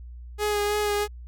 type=tone with vibrato; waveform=sawtooth; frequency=415.3 Hz; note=G#4; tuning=in tune; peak=-19 dBFS; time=0.38-1.08 s; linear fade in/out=50 ms; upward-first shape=sine; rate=3.1 Hz; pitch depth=19 cents each way; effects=added 60 Hz sine -38 dBFS peak until 1.27 s